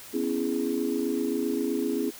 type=chord; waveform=sine; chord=C# minor seventh; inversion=third; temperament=just; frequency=249.5 / 277.2 / 332.6 / 415.8 Hz; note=B3 / C#4 / E4 / G#4; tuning=+18 / 0 / +16 / +2 cents; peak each=-30 dBFS; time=0.13-2.11 s; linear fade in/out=20 ms; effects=tanh soft clip ceiling -15 dBFS + white hiss -45 dBFS RMS until 2.19 s